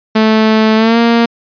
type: tone with pitch glide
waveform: sawtooth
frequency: 218.7 to 233 Hz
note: A3 to A#3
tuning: -10 to -1 cents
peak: -3 dBFS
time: 0.15-1.26 s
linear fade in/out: 10 ms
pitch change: +109 cents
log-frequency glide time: 0.76-0.98 s
effects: resampled to 11025 Hz